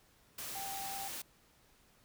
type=tone in noise; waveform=sine; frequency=784 Hz; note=G5; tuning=in tune; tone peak=-42 dBFS; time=0.55-1.08 s; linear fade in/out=5 ms; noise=white; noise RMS=-43 dBFS; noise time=0.38-1.22 s; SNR=-2 dB; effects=pink hiss -67 dBFS RMS until 2.04 s